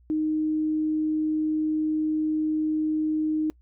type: tone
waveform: sine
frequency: 309.9 Hz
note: D#4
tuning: 7 cents flat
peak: -22 dBFS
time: 0.1-3.5 s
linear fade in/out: 0 ms
effects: noise-tail reverb RT60 0.1 s tail -25 dB re dry + added 60 Hz sine -54 dBFS peak until 3.61 s